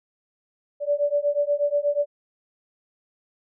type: beating tone pair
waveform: sine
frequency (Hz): 576 / 584.3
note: D5 / D5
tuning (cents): -34 / -9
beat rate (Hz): 8.3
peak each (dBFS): -23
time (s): 0.8-2.06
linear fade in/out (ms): 50
effects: none